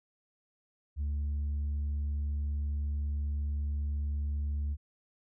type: tone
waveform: sine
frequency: 72.7 Hz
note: D2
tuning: 17 cents flat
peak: -27 dBFS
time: 0.96-4.77 s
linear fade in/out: 50 ms
effects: tanh soft clip ceiling -29 dBFS